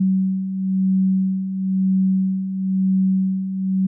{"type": "beating tone pair", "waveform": "sine", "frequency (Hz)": [188.8, 189.8], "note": ["F#3", "F#3"], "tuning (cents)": [35, 44], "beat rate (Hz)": 1, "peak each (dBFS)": [-24, -17], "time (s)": [0, 3.87], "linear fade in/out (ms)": 10, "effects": []}